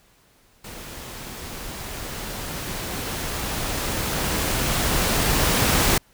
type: noise with level ramp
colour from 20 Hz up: pink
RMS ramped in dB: -38 to -18 dBFS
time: 0.64-5.98 s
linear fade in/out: 5 ms
effects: pink hiss -58 dBFS RMS until 6.13 s